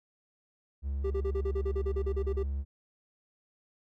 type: tone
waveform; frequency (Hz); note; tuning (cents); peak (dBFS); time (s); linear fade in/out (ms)
triangle; 69.3; C#2; 0; -28; 0.82-2.65; 50
type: tone bursts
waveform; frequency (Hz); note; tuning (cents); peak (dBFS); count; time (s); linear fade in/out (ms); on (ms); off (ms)
triangle; 392; G4; 0; -27; 14; 1.04-2.432; 10; 66; 36
effects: tanh soft clip ceiling -19 dBFS